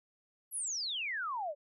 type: exponential sweep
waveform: sine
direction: down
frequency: 11840 to 554.4 Hz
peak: -34 dBFS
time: 0.51-1.55 s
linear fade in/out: 50 ms
effects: none